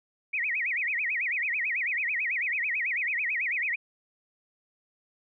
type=tone with vibrato; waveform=sine; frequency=2181 Hz; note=C#7; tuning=29 cents flat; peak=-26 dBFS; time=0.33-3.76 s; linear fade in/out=10 ms; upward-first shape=sine; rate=9.1 Hz; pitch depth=280 cents each way; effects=none